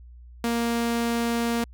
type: tone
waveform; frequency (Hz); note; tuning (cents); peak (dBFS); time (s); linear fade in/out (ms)
sawtooth; 233.9; A#3; +6; -19; 0.44-1.64; 2
effects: added 60 Hz sine -43 dBFS peak until 1.73 s